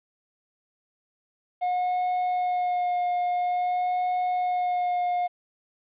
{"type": "tone with vibrato", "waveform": "triangle", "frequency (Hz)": 720, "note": "F#5", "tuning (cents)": -47, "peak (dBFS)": -21, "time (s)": [1.61, 5.28], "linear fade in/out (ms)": 20, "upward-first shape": "sine", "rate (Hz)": 0.49, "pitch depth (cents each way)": 16, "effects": ["resampled to 8000 Hz", "10-bit"]}